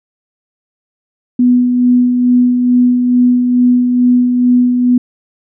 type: tone with tremolo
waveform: sine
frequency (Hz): 247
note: B3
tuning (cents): 0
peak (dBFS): -5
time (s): 1.39-4.98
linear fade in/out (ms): 5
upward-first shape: sine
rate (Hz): 2.3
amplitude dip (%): 40
effects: none